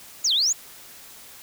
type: exponential two-way sweep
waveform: sine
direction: down then up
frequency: 7220 to 3081 to 7220 Hz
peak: -18 dBFS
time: 0.24-0.53 s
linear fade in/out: 10 ms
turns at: 0.33 s
effects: white hiss -45 dBFS RMS until 1.42 s